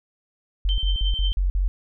sine tone bursts, 46.08 Hz, F#1, 6 cents flat, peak -18 dBFS, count 6, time 0.65-1.68 s, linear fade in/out 0 ms, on 130 ms, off 50 ms
sine tone with tremolo, 3112 Hz, G7, 13 cents flat, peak -25 dBFS, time 0.69-1.33 s, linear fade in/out 0 ms, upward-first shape sine, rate 11 Hz, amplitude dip 60%
effects none

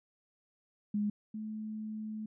sine tone pair in turn, 207.7 / 216 Hz, G#3 / A3, 0 / -32 cents, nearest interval minor second, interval 68 cents, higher second, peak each -29 / -37 dBFS, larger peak first, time 0.94-1.1 / 1.34-2.26 s, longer second, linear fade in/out 5 ms, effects none

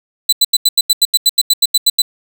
sawtooth tone bursts, 4000 Hz, B7, 21 cents sharp, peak -4 dBFS, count 15, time 0.29-2.02 s, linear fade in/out 5 ms, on 36 ms, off 85 ms, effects none

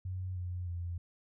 sine tone with pitch steps, 92.5 / 89.56 / 86.71 Hz, F#2 / F2 / F2, 0 / +44 / -12 cents, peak -35 dBFS, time 0.05-0.98 s, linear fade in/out 5 ms, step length 310 ms, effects none

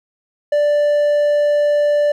triangle tone, 587.3 Hz, D5, in tune, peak -10 dBFS, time 0.52-2.12 s, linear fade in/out 5 ms, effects none

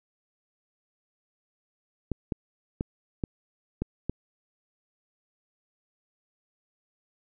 clicks, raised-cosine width 3 ms, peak -15 dBFS, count 6, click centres 2.117 / 2.322 / 2.809 / 3.238 / 3.82 / 4.096 s, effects none

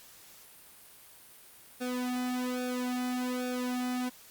sawtooth tone with flanger, 250 Hz, B3, 21 cents sharp, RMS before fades -33 dBFS, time 1.8-4.1 s, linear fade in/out 20 ms, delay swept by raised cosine 0.98 to 2.18 ms, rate 1.2 Hz, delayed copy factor -0.95, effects white hiss -54 dBFS RMS until 4.3 s + Opus 48 kbps

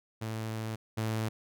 sawtooth tone pair in turn, 110.8 / 110.31 Hz, A2 / A2, +13 / +5 cents, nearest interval unison, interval 8 cents, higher first, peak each -30 / -26 dBFS, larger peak second, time 0.21-0.76 / 0.97-1.29 s, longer first, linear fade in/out 10 ms, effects none

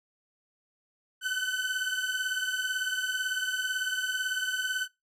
30% pulse beating tone pair, 1506 / 1524 Hz, F#6 / G6, +30 / -49 cents, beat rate 18 Hz, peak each -28 / -30 dBFS, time 1.21-4.88 s, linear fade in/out 50 ms, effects noise-tail reverb RT60 0.2 s tail -21 dB re dry + low-pass 12000 Hz 12 dB/octave

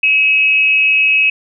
sine tone with amplitude modulation, 2570 Hz, E7, 45 cents flat, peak -6 dBFS, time 0.03-1.3 s, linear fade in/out 5 ms, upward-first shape sine, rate 267 Hz, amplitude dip 55%, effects none

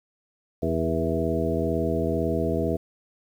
harmonic tone with a mistuned harmonic, 82 Hz, E2, 9 cents flat, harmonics 1 / 2 / 3 / 4 / 5 / 6 / 8, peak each -30 / -30 / -30 / -30 / -30 / -30 / -30 dBFS, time 0.62-2.77 s, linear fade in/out 10 ms, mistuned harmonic 6, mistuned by -22 cents, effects 9-bit

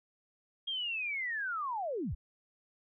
sine linear sweep, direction down, 3263 to 34.4 Hz, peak -33 dBFS, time 0.67-2.15 s, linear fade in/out 10 ms, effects none

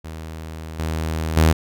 sawtooth tone with level steps, 79.8 Hz, D#2, 44 cents sharp, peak -27 / -18 / -8 dBFS, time 0.04-1.53 s, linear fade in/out 10 ms, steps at 0.79 / 1.37 s, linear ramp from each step 2 ms, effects none

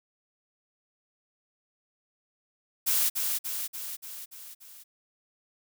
blue noise with echo, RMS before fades -25 dBFS, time 2.86-3.1 s, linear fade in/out 20 ms, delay 290 ms, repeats 6, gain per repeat -4 dB, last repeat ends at 4.84 s, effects none

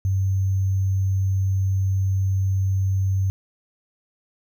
sine tone with sample-and-hold, 95.9 Hz, G2, 37 cents flat, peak -18 dBFS, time 0.05-3.3 s, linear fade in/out 0 ms, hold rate 6300 Hz, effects none

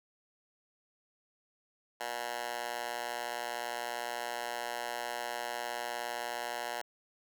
10% pulse tone with high-pass filter, 119.7 Hz, A#2, 46 cents sharp, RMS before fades -38 dBFS, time 2-6.82 s, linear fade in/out 10 ms, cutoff 840 Hz, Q 1.5, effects none

